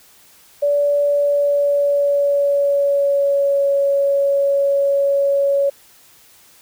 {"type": "tone with pitch glide", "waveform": "sine", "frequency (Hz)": [576, 559], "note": ["D5", "C#5"], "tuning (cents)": [-34, 14], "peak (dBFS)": -13, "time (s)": [0.62, 5.7], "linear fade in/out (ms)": 10, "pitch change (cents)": -52, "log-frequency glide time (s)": [1.03, 3.68], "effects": ["white hiss -49 dBFS RMS until 6.61 s"]}